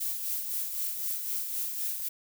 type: noise with tremolo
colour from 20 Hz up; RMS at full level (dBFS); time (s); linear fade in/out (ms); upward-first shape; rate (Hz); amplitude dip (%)
violet; -31; 0-2.09; 10; sine; 3.9; 45
effects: none